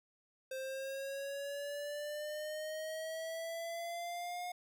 square exponential sweep, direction up, 523.3 to 718 Hz, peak -40 dBFS, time 0.51-4.52 s, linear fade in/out 5 ms, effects none

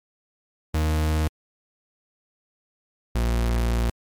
40% pulse tone pair in turn, 77.78 / 58.27 Hz, D#2 / A#1, 0 / 0 cents, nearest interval perfect fourth, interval 500 cents, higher first, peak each -19 dBFS, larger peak neither, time 0.74-1.28 / 3.15-3.9 s, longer second, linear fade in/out 5 ms, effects MP3 96 kbps

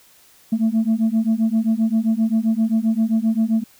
sine beating tone pair, 219.3 / 226.9 Hz, A3 / A#3, -6 / -47 cents, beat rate 7.6 Hz, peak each -17 dBFS, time 0.52-3.64 s, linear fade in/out 10 ms, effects tanh soft clip ceiling -12 dBFS + white hiss -52 dBFS RMS until 3.79 s

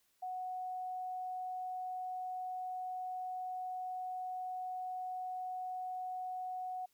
sine tone, 738 Hz, F#5, 5 cents flat, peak -38 dBFS, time 0.22-6.86 s, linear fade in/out 10 ms, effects white hiss -75 dBFS RMS until 6.93 s

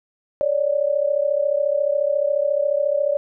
sine tone pair together, 558.8 / 593 Hz, C#5 / D5, +14 / +17 cents, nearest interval minor second, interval 103 cents, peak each -20 dBFS, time 0.41-3.17 s, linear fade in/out 0 ms, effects none

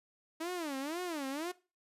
sawtooth tone with vibrato, 311.1 Hz, D#4, in tune, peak -32 dBFS, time 0.4-1.52 s, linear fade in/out 10 ms, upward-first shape sine, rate 2 Hz, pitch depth 270 cents each way, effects noise-tail reverb RT60 0.3 s tail -19 dB re dry + resampled to 32000 Hz

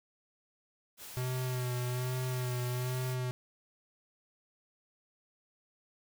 white noise, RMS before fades -47 dBFS, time 0.97-3.17 s, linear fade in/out 50 ms
square tone with vibrato, 125.8 Hz, B2, 32 cents sharp, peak -33 dBFS, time 1.17-3.31 s, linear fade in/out 0 ms, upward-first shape sine, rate 1.2 Hz, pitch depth 30 cents each way
effects none

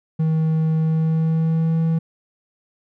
triangle tone with pitch glide, 159.1 to 162.91 Hz, D#3 to E3, +39 to -20 cents, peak -14 dBFS, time 0.19-1.99 s, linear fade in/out 10 ms, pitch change +41 cents, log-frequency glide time 0.79-1.8 s, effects none

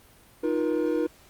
triangle chord, Eb suspended second, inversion none, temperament equal with one note detuned, 311.1 / 349.2 / 477.6 Hz, Eb4 / F4 / Bb4, 0 / 0 / +42 cents, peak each -25 / -27 / -25 dBFS, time 0.43-1.07 s, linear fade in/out 10 ms, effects pink hiss -55 dBFS RMS until 1.29 s + Opus 32 kbps

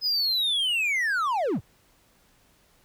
triangle linear sweep, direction down, 5100 to 63.3 Hz, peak -21 dBFS, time 0.01-1.61 s, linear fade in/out 50 ms, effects pink hiss -62 dBFS RMS until 2.84 s

